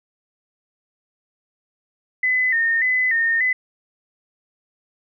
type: tone with vibrato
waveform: sine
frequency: 1921 Hz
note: B6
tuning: 48 cents flat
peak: -16 dBFS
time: 2.23-3.53 s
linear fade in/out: 5 ms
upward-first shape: square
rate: 1.7 Hz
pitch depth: 82 cents each way
effects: none